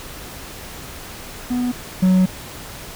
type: tone pair in turn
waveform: triangle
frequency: 246.9 / 185.55 Hz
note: B3 / F#3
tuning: 0 / +5 cents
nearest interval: perfect fourth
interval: 495 cents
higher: first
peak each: -16 / -9 dBFS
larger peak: second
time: 1.5-1.72 / 2.02-2.26 s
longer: second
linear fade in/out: 10 ms
effects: pink hiss -35 dBFS RMS until 2.95 s